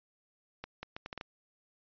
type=accelerating click train; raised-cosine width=0.3 ms; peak=-24 dBFS; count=7; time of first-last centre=0.64-1.211 s; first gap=190 ms; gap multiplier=0.71; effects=resampled to 11025 Hz